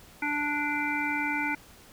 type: harmonic tone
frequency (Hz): 293.7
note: D4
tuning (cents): 0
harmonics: 1 / 3 / 5 / 7 / 8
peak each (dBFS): -33 / -33 / -33 / -33 / -33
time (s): 0.22-1.55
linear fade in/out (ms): 5
effects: pink hiss -53 dBFS RMS until 1.92 s